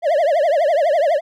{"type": "tone with vibrato", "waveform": "triangle", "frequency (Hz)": 622.3, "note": "D#5", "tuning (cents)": 0, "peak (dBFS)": -11, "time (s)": [0.02, 1.21], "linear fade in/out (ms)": 50, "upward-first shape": "triangle", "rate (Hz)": 12, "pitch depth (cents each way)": 250, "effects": []}